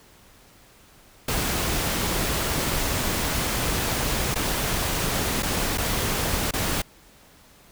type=noise with dropouts; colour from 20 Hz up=pink; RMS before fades=-25 dBFS; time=1.28-6.82 s; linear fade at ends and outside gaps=5 ms; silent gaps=4.345-4.356 / 5.425-5.429 / 5.776-5.781 / 6.51-6.535 s; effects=pink hiss -53 dBFS RMS until 7.71 s